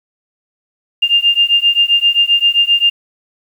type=beating tone pair; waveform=sine; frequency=2800 / 2807.6 Hz; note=F7 / F7; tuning=+4 / +9 cents; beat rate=7.6 Hz; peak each=-12 dBFS; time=1.02-2.9 s; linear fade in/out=10 ms; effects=7-bit